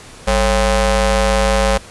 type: ring-modulated tone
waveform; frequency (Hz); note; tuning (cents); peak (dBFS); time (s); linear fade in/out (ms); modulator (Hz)
sawtooth; 246.9; B3; 0; -5; 0.27-1.78; 10; 300
effects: pink hiss -38 dBFS RMS until 1.9 s + resampled to 24000 Hz